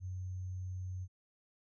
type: tone with sample-and-hold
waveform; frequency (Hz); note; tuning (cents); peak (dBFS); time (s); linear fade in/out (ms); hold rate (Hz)
sine; 92.2; F#2; -6; -38; 0-1.08; 50; 6300
effects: resampled to 24000 Hz